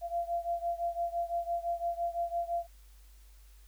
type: beating tone pair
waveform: sine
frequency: 685 / 690.9 Hz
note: F5 / F5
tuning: -34 / -19 cents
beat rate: 5.9 Hz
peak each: -33 / -35 dBFS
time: 0.01-2.67 s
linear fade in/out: 50 ms
effects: added 50 Hz sine -53 dBFS peak until 3.67 s + white hiss -65 dBFS RMS until 3.67 s